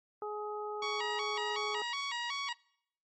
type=harmonic tone; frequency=420 Hz; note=G#4; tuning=19 cents sharp; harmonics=1 / 2 / 3; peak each=-38 / -41 / -43 dBFS; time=0.22-1.82 s; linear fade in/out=2 ms
type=tone with vibrato; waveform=15% pulse; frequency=1033 Hz; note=C6; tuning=22 cents flat; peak=-28 dBFS; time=0.82-2.53 s; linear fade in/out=5 ms; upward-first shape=square; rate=2.7 Hz; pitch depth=140 cents each way
type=noise with tremolo; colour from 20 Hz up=violet; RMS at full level=-46 dBFS; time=1.36-2.39 s; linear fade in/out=0 ms; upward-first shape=sine; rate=8 Hz; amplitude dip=40%
effects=noise-tail reverb RT60 0.7 s tail -24 dB re dry + MP3 32 kbps